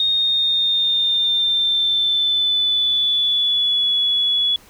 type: tone with pitch glide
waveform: sine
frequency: 3700 to 3393 Hz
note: A#7 to G#7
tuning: -14 to +36 cents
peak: -15 dBFS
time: 0-4.56 s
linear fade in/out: 2 ms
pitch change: -150 cents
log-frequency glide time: 0.12-3.92 s
effects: pink hiss -48 dBFS RMS until 4.69 s